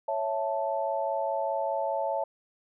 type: chord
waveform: sine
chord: A major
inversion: first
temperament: equal with one note detuned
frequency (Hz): 554.4 / 659.3 / 877.5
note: C#5 / E5 / A5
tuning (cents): 0 / 0 / -5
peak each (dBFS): -31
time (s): 0.08-2.24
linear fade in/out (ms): 5
effects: none